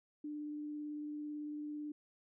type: tone with vibrato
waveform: sine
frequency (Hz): 297.9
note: D4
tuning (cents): +25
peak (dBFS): -40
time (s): 0.24-1.92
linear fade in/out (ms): 5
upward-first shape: sine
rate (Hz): 18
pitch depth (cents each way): 9
effects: none